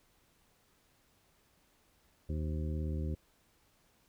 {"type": "harmonic tone with a mistuned harmonic", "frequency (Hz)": 77.78, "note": "D#2", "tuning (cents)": 0, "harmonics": [1, 2, 3, 4, 5, 7], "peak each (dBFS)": [-34, -40, -44, -46, -48, -51], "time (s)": [2.29, 3.15], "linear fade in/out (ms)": 5, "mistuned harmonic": 7, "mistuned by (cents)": -72, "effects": ["pink hiss -70 dBFS RMS until 4.08 s"]}